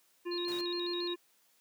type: harmonic tone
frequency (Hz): 349.2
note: F4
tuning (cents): 0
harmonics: 1 / 3 / 5 / 7 / 8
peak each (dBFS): -34 / -46 / -51 / -53 / -54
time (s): 0.25-1.16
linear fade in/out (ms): 20
type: tone with vibrato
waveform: sine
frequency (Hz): 3996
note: B7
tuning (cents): +20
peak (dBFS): -37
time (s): 0.31-1.14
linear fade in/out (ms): 10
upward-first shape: square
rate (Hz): 7.2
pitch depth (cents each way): 89
type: noise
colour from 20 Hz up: pink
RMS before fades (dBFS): -47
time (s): 0.48-0.61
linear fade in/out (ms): 0
effects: white hiss -69 dBFS RMS until 1.6 s + high-pass 200 Hz 12 dB/octave